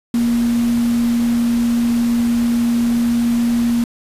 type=tone in noise; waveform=sine; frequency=236.1 Hz; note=A#3; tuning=22 cents sharp; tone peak=-13 dBFS; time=0.14-3.84 s; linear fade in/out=2 ms; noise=pink; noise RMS=-31 dBFS; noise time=0.14-3.84 s; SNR=+15 dB; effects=resampled to 32000 Hz